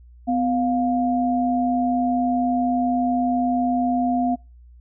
sine tone pair together, 251.9 / 703.9 Hz, B3 / F5, +34 / +13 cents, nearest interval octave + tritone, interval 1779 cents, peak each -20 / -22 dBFS, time 0.27-4.36 s, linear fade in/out 20 ms, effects noise-tail reverb RT60 0.3 s tail -26 dB re dry + added 60 Hz sine -44 dBFS peak until 4.8 s

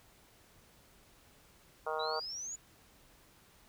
harmonic tone, 156.4 Hz, D#3, 9 cents sharp, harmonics 3 / 4 / 5 / 6 / 7 / 8 / 9, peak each -39 / -40 / -41 / -42 / -42 / -43 / -44 dBFS, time 1.86-2.2 s, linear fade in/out 10 ms
sine exponential sweep, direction up, 3817 to 7000 Hz, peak -39 dBFS, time 1.99-2.56 s, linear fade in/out 10 ms
effects pink hiss -63 dBFS RMS until 3.68 s

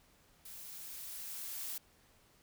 blue noise with level ramp, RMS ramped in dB -50 to -41 dBFS, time 0.45-1.78 s, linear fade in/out 5 ms, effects pink hiss -67 dBFS RMS until 2.42 s

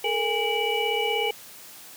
sine tone cluster, 429.8 / 466.2 / 820 / 2309 / 2937 Hz, A4 / A#4 / G#5 / D7 / F#7, -41 / 0 / -22 / -30 / -13 cents, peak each -29 dBFS, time 0.04-1.31 s, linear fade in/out 5 ms, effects white hiss -45 dBFS RMS until 1.96 s + high-pass 100 Hz 12 dB/octave

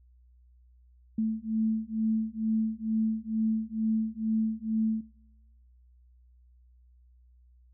sine beating tone pair, 219.3 / 221.5 Hz, A3 / A3, -6 / +12 cents, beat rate 2.2 Hz, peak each -30 dBFS, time 1.18-5.01 s, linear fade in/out 5 ms, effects noise-tail reverb RT60 1.0 s tail -24 dB re dry + added 61 Hz sine -56 dBFS peak until 7.73 s

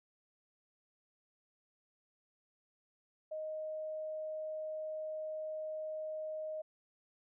sine tone, 623 Hz, D#5, 2 cents sharp, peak -38 dBFS, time 3.31-6.62 s, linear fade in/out 10 ms, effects none

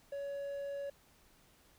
triangle tone, 562 Hz, C#5, 24 cents sharp, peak -36 dBFS, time 0.12-0.9 s, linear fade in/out 5 ms, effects pink hiss -66 dBFS RMS until 1.78 s

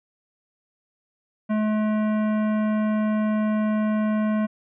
sine tone with hard clipping, 214.3 Hz, A3, 45 cents flat, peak -22 dBFS, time 1.49-4.47 s, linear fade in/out 20 ms, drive 15 dB, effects resampled to 8000 Hz

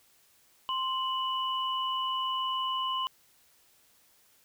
sine tone pair together, 1046.5 / 2960 Hz, C6 / F#7, 0 / 0 cents, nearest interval octave + tritone, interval 1800 cents, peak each -30 / -33 dBFS, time 0.69-3.07 s, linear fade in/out 0 ms, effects white hiss -64 dBFS RMS until 4.44 s

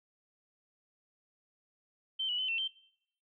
sine tone with pitch steps, 3105 / 2942 / 3047 / 2700 / 3126 Hz, G7 / F#7 / G7 / E7 / G7, -17 / -11 / -50 / +41 / -6 cents, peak -31 dBFS, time 2.19-2.68 s, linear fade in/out 10 ms, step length 98 ms, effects noise-tail reverb RT60 0.7 s tail -22 dB re dry

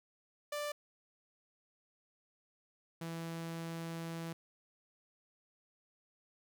sawtooth tone pair in turn, 589 / 165.62 Hz, D5 / E3, +5 / +8 cents, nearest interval octave + minor seventh, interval 2197 cents, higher first, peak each -33 / -36 dBFS, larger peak first, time 0.52-0.72 / 3.01-4.33 s, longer second, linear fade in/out 5 ms, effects none

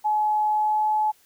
sine tone with pitch glide, 850 to 855.9 Hz, G#5 to A5, +40 to -48 cents, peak -19 dBFS, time 0.04-1.12 s, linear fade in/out 20 ms, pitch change +12 cents, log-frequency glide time 0.49-0.87 s, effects white hiss -59 dBFS RMS until 1.25 s

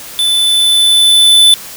square tone with level ramp, 3508 Hz, A7, 6 cents flat, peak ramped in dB -10 to -3 dBFS, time 0.19-1.54 s, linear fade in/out 0 ms, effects white hiss -29 dBFS RMS until 1.76 s

